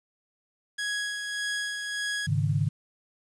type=tone with tremolo; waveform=sawtooth; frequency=1664 Hz; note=G#6; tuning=3 cents sharp; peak=-24 dBFS; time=0.78-2.27 s; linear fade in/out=10 ms; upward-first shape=sine; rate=1.7 Hz; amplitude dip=40%
type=chord; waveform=sine; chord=Ab suspended fourth; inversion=none; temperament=equal; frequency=103.83 / 138.59 / 155.56 Hz; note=Ab2 / Db3 / Eb3; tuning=0 / 0 / 0 cents; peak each=-27 dBFS; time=2.27-2.69 s; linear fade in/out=10 ms
effects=resampled to 22050 Hz + 9-bit